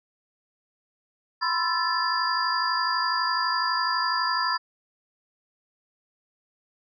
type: tone cluster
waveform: sine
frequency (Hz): 994 / 1046 / 1334 / 1744 / 4805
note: B5 / C6 / E6 / A6 / D8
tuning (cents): +11 / -1 / +20 / -16 / +39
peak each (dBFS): -29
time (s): 1.41-4.58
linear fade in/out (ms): 20
effects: none